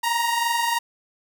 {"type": "tone pair together", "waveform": "sawtooth", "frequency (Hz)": [932.3, 955.2], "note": ["A#5", "A#5"], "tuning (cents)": [0, 42], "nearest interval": "unison", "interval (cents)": 42, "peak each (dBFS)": [-18, -23], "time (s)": [0.03, 0.79], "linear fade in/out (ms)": 10, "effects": []}